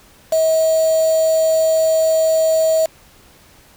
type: tone with quantisation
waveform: sine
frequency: 641 Hz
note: E5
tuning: 49 cents flat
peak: -12 dBFS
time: 0.32-2.86 s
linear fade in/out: 5 ms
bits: 4
effects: pink hiss -48 dBFS RMS until 3.76 s